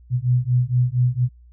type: beating tone pair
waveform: sine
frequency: 122.2 / 126.5 Hz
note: B2 / B2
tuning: -18 / +42 cents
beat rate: 4.3 Hz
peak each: -19 dBFS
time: 0.1-1.29 s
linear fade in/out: 50 ms
effects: added 60 Hz sine -45 dBFS peak until 1.52 s